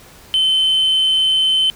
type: tone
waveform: sine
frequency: 3068 Hz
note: G7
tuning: 38 cents flat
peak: -10 dBFS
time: 0.34-1.7 s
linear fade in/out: 0 ms
effects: tanh soft clip ceiling -10 dBFS + pink hiss -43 dBFS RMS until 1.75 s